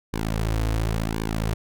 sawtooth tone with flanger, 54.7 Hz, A1, 9 cents flat, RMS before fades -25 dBFS, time 0.13-1.54 s, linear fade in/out 5 ms, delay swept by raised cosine 1.5 to 5.2 ms, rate 0.93 Hz, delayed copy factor -0.9, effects none

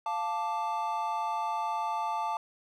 triangle chord, D minor, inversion first, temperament equal, 698.5 / 880 / 1174.7 Hz, F5 / A5 / D6, 0 / 0 / 0 cents, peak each -35 / -29 / -34 dBFS, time 0.06-2.37 s, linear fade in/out 2 ms, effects none

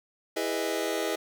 sawtooth chord, E major seventh, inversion none, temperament just, 329.6 / 412 / 494.4 / 618.1 Hz, E4 / G#4 / B4 / D#5, 0 / -14 / +2 / -12 cents, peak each -29 / -28 / -30 / -29 dBFS, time 0.36-1.16 s, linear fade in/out 10 ms, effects none

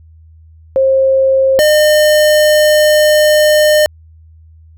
sine / square tone pair in turn, 533 / 606.7 Hz, C5 / D#5, +32 / -44 cents, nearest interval major second, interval 224 cents, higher second, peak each -7 dBFS, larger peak neither, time 0.76-1.59 / 1.59-3.86 s, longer second, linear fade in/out 0 ms, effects added 80 Hz sine -38 dBFS peak until 4.77 s

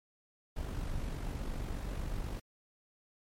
brown noise with amplitude modulation, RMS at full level -35 dBFS, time 0.56-2.4 s, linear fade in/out 10 ms, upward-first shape sine, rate 48.2 Hz, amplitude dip 45%, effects MP3 64 kbps

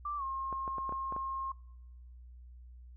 sine tone with pitch glide, 1174.7 to 1071 Hz, D6 to C6, 0 to +40 cents, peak -34 dBFS, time 0.05-1.52 s, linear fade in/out 5 ms, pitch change -160 cents, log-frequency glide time 0.17-0.23 s
clicks, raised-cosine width 1 ms, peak -28 dBFS, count 7, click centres 0.527 / 0.678 / 0.783 / 0.893 / 0.924 / 1.124 / 1.164 s
effects noise-tail reverb RT60 0.9 s tail -24 dB re dry + added 61 Hz sine -49 dBFS peak until 2.96 s

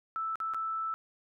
sine tone with dropouts, 1318.5 Hz, E6, in tune, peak -31 dBFS, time 0.16-0.94 s, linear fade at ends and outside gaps 0 ms, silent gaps 0.356-0.402 / 0.537-0.545 s, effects none

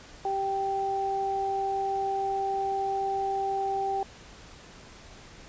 sine tone pair together, 390.5 / 781 Hz, G4 / G5, -7 / -7 cents, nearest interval octave, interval 1200 cents, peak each -32 / -27 dBFS, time 0.25-4.03 s, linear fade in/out 2 ms, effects pink hiss -49 dBFS RMS until 5.48 s + resampled to 16000 Hz

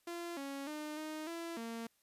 sawtooth tone with pitch steps, 343.1 / 276.7 / 302.8 / 309.7 / 335.4 / 229.6 Hz, F4 / C#4 / D#4 / D#4 / E4 / A#3, -31 / -3 / -47 / -8 / +30 / -26 cents, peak -37 dBFS, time 0.07-1.87 s, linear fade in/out 5 ms, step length 300 ms, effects white hiss -75 dBFS RMS until 2.02 s + resampled to 32000 Hz

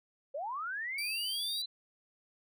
sine linear sweep, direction up, 523 to 4065 Hz, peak -35 dBFS, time 0.34-1.66 s, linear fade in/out 10 ms
sawtooth tone, 4699 Hz, D8, in tune, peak -34 dBFS, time 0.98-1.62 s, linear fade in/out 5 ms
effects none

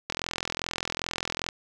click train, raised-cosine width 0.2 ms, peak -11 dBFS, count 60, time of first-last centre 0.1-1.488 s, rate 42.5 Hz, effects none

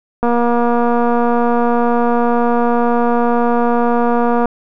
click train, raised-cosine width 1 ms, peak -3 dBFS, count 1007, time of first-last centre 0.23-4.457 s, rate 238 Hz, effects none

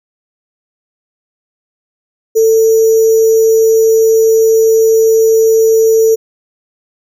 sine tone with sample-and-hold, 446.2 Hz, A4, 24 cents sharp, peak -5 dBFS, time 2.35-6.16 s, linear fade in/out 20 ms, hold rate 6300 Hz, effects none

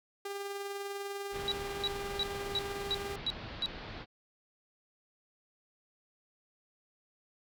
sawtooth tone with tremolo, 400 Hz, G4, 35 cents sharp, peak -32 dBFS, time 0.25-3.16 s, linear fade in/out 5 ms, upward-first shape sine, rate 20 Hz, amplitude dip 35%
pink low-pass noise, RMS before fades -44 dBFS, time 1.31-4.06 s, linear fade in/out 50 ms, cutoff 4600 Hz, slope 48 dB/octave
sine tone bursts, 3898 Hz, B7, 23 cents flat, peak -29 dBFS, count 7, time 1.48-3.659 s, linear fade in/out 0 ms, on 37 ms, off 320 ms
effects none

